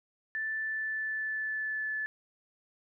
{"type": "tone with pitch glide", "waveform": "sine", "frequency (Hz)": [1760, 1735.8], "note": ["A6", "A6"], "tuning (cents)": [0, -24], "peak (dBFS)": -31, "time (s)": [0.35, 2.06], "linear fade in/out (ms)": 0, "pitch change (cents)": -24, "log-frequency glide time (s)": [0.6, 1.91], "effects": []}